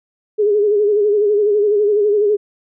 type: tone with vibrato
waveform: sine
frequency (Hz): 415.3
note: G#4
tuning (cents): 0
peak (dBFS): -11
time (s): 0.38-2.37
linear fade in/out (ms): 20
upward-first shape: sine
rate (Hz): 12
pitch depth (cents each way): 59
effects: none